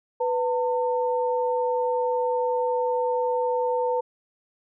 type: tone pair together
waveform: sine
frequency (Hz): 496.5 / 902.7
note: B4 / A5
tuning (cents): +9 / +44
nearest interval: minor seventh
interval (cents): 1035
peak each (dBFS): -23 / -26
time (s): 0.2-4.01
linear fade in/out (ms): 10
effects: none